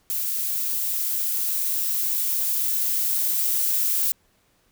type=noise with level ramp; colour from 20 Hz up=violet; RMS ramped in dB=-26 to -22 dBFS; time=0.1-4.12 s; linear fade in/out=0 ms; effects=pink hiss -64 dBFS RMS until 4.71 s